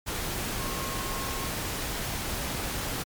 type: tone in noise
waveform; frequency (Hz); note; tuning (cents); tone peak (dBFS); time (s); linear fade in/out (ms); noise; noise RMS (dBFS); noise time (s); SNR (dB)
sine; 1077; C6; +50; -38; 0.58-1.49; 20; pink; -32; 0.06-3.04; -9
effects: MP3 96 kbps